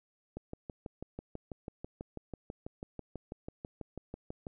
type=click train; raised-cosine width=2 ms; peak=-27 dBFS; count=26; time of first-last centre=0.37-4.468 s; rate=6.1 Hz; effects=none